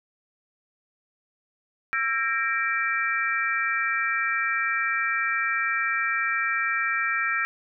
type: tone cluster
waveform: sine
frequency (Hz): 1340 / 1611 / 1857 / 2336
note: E6 / G6 / A#6 / D7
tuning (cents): +28 / +47 / -7 / -10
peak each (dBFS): -28 / -29 / -28 / -28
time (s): 1.93-7.45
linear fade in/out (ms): 0
effects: none